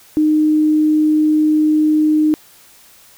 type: tone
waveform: sine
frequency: 307 Hz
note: D#4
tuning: 23 cents flat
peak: -10 dBFS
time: 0.17-2.34 s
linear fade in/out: 0 ms
effects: white hiss -46 dBFS RMS until 3.17 s